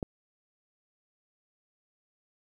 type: click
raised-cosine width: 2 ms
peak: -19 dBFS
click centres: 0.028 s
effects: 10-bit